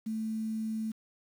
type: tone with quantisation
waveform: sine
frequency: 220 Hz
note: A3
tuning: in tune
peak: -31 dBFS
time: 0.06-0.92 s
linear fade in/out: 10 ms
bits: 9
effects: none